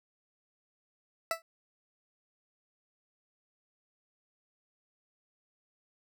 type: tone with exponential decay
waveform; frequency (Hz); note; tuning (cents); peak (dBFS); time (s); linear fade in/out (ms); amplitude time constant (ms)
20% pulse; 659.3; E5; 0; -20; 1.31-1.42; 1; 23
effects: none